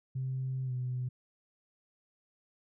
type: tone with pitch glide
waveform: sine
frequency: 130.81 to 125.92 Hz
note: C3 to B2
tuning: 0 to +34 cents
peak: -31 dBFS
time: 0.15-1.09 s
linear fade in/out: 10 ms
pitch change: -66 cents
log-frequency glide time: 0.65-0.72 s
effects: tanh soft clip ceiling -27 dBFS